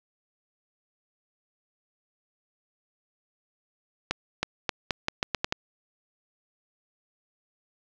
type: accelerating click train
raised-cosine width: 0.2 ms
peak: -7 dBFS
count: 9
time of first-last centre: 4.11-5.524 s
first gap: 320 ms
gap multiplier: 0.82
effects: low-pass 5000 Hz 12 dB/octave + 7-bit